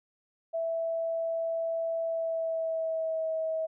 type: tone with pitch glide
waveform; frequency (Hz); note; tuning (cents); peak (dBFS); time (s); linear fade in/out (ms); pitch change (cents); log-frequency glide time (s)
sine; 659.3 to 641.6; E5 to E5; 0 to -47; -28; 0.53-3.67; 20; -47; 2.04-3.31
effects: none